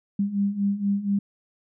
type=beating tone pair; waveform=sine; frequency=197.8 / 202 Hz; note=G3 / G#3; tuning=+16 / -48 cents; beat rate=4.2 Hz; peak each=-27 / -23 dBFS; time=0.19-1.19 s; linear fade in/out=5 ms; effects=none